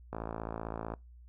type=click train; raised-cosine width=1 ms; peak=-23 dBFS; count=46; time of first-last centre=0.13-0.938 s; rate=55.7 Hz; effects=noise-tail reverb RT60 0.2 s tail -23 dB re dry + added 60 Hz sine -51 dBFS peak until 1.28 s